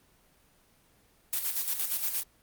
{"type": "noise with tremolo", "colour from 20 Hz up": "blue", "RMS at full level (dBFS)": -29, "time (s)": [1.33, 2.23], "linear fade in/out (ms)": 0, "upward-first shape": "square", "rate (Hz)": 8.6, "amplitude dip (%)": 55, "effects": ["pink hiss -64 dBFS RMS until 2.42 s", "Opus 24 kbps"]}